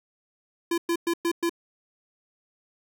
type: tone bursts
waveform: square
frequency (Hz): 339.5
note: F4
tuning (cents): -49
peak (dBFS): -23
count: 5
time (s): 0.71-1.495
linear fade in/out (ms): 5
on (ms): 69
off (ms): 110
effects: none